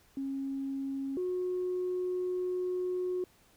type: tone pair in turn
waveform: sine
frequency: 272.1 / 363.8 Hz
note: C#4 / F#4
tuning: -32 / -29 cents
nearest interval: perfect fourth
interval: 503 cents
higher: second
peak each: -32 / -29 dBFS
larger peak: second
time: 0.17-1.17 / 1.17-3.24 s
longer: second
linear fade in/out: 2 ms
effects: tanh soft clip ceiling -26 dBFS + pink hiss -64 dBFS RMS until 3.56 s